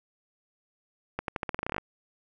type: accelerating click train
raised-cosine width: 0.5 ms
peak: -15 dBFS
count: 14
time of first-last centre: 1.19-1.782 s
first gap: 92 ms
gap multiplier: 0.87
effects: none